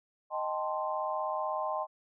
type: chord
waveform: sine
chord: A half-diminished seventh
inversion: second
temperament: equal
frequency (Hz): 622.3 / 784 / 880 / 1046.5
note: Eb5 / G5 / A5 / C6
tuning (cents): 0 / 0 / 0 / 0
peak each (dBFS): -35 / -37 / -38 / -35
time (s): 0.3-1.87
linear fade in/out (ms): 50
effects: none